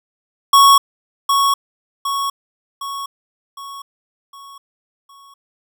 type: tone with echo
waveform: square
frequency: 1108.7 Hz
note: C#6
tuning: in tune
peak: -7 dBFS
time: 0.53-0.78 s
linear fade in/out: 5 ms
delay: 760 ms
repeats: 6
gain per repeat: -6 dB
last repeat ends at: 5.34 s
effects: none